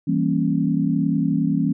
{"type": "chord", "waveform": "sine", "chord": "E diminished seventh", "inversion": "none", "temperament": "equal with one note detuned", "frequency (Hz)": [164.81, 196, 233.1, 274.3], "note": ["E3", "G3", "Bb3", "Db4"], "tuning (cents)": [0, 0, 0, -18], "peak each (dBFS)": [-22, -24, -24, -22], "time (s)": [0.07, 1.73], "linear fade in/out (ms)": 10, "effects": []}